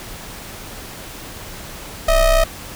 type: ring-modulated tone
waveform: square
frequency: 311.1 Hz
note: D#4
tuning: in tune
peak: -9 dBFS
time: 2.08-2.44 s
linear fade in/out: 5 ms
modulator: 343 Hz
effects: pink hiss -34 dBFS RMS until 2.75 s